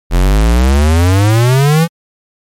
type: exponential sweep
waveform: square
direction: up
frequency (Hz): 41.95 to 171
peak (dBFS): -7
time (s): 0.1-1.88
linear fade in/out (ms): 50
effects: MP3 64 kbps